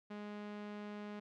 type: tone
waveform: sawtooth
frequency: 207.7 Hz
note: G#3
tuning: in tune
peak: -40 dBFS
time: 0.1-1.2 s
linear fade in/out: 10 ms
effects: low-pass 3000 Hz 12 dB/octave